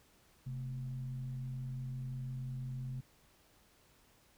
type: tone with frequency modulation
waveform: sine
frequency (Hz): 130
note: C3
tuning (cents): -11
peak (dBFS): -38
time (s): 0.46-3.01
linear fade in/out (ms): 10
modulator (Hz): 94.1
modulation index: 0.39
effects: pink hiss -67 dBFS RMS until 4.37 s